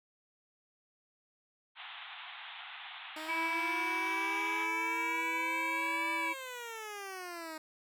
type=band-pass noise; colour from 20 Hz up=white; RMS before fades=-47 dBFS; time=1.75-4.68 s; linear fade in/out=50 ms; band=710 to 3700 Hz; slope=96 dB/octave
type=exponential two-way sweep; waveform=10% pulse; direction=up then down; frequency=309.9 to 593 to 309.9 Hz; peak=-33 dBFS; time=3.16-7.58 s; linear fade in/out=5 ms; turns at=6.13 s
type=harmonic tone; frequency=328.2 Hz; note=E4; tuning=8 cents flat; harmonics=1 / 3 / 5 / 7 / 8; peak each=-43 / -36 / -45 / -34 / -46 dBFS; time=3.28-6.34 s; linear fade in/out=20 ms
effects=none